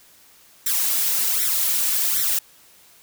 blue noise with flanger, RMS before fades -21 dBFS, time 0.66-2.39 s, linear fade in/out 5 ms, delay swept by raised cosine 0.52 to 4.32 ms, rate 1.3 Hz, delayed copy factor +1, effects white hiss -52 dBFS RMS until 3.02 s

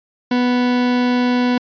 40% pulse tone, 246.9 Hz, B3, in tune, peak -13 dBFS, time 0.31-1.58 s, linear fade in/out 5 ms, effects resampled to 11025 Hz

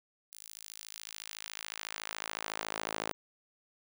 sawtooth tone with high-pass filter sweep, 53.9 Hz, A1, 35 cents flat, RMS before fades -42 dBFS, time 0.32-3.13 s, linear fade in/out 0 ms, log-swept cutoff 7900 to 470 Hz, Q 0.71, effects none

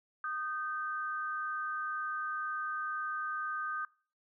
sine tone pair together, 1231 / 1551 Hz, D#6 / G6, -19 / -19 cents, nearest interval major third, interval 400 cents, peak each -36 / -38 dBFS, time 0.24-3.85 s, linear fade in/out 2 ms, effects noise-tail reverb RT60 0.4 s tail -22 dB re dry

